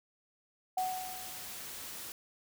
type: tone with exponential decay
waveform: sine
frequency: 743 Hz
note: F#5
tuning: 7 cents sharp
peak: -28 dBFS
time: 0.77-1.65 s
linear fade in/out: 5 ms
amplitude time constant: 190 ms
type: noise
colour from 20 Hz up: white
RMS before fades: -44 dBFS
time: 0.78-2.12 s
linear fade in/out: 0 ms
effects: none